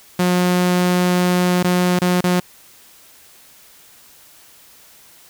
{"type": "tone with dropouts", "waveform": "sawtooth", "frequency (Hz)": 179.5, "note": "F3", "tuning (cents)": 48, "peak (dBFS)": -10, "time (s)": [0.19, 2.4], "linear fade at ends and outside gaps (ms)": 5, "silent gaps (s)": [[1.629, 1.643], [1.991, 2.016], [2.209, 2.239]], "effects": ["white hiss -47 dBFS RMS until 5.29 s"]}